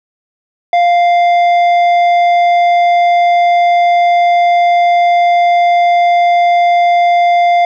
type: tone with tanh clipping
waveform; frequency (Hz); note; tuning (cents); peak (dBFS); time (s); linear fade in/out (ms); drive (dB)
sine; 698; F5; -1; -8; 0.73-7.65; 2; 9
effects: none